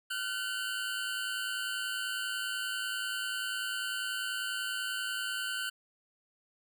25% pulse tone pair together, 1405.8 / 1516 Hz, F6 / F#6, +11 / +42 cents, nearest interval minor second, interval 131 cents, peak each -35 / -31 dBFS, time 0.1-5.7 s, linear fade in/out 10 ms, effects none

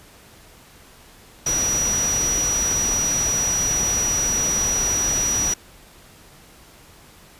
sine tone in noise, 5830 Hz, F#8, 26 cents flat, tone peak -19 dBFS, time 1.46-5.54 s, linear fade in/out 5 ms, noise pink, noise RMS -28 dBFS, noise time 1.46-5.54 s, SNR +6 dB, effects pink hiss -48 dBFS RMS until 7.39 s + resampled to 32000 Hz

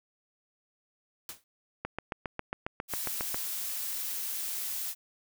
white noise with exponential decay, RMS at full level -37 dBFS, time 1.29-1.44 s, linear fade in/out 1 ms, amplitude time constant 31 ms
click train, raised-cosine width 0.5 ms, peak -18 dBFS, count 12, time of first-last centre 1.85-3.345 s, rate 7.36 Hz
blue noise, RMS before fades -35 dBFS, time 2.88-4.95 s, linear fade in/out 50 ms
effects none

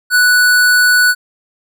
square tone, 1480 Hz, F#6, in tune, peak -8 dBFS, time 0.1-1.15 s, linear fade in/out 50 ms, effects none

